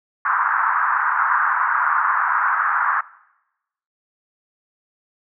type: band-pass noise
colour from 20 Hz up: pink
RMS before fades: -19 dBFS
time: 0.25-3.01 s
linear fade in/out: 5 ms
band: 980 to 1600 Hz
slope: 48 dB/octave
effects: noise-tail reverb RT60 0.9 s tail -21 dB re dry